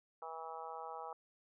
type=harmonic tone; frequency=162.2 Hz; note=E3; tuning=28 cents flat; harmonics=3 / 4 / 5 / 6 / 7 / 8; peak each=-51 / -53 / -47 / -51 / -52 / -52 dBFS; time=0.22-1.13 s; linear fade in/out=2 ms; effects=none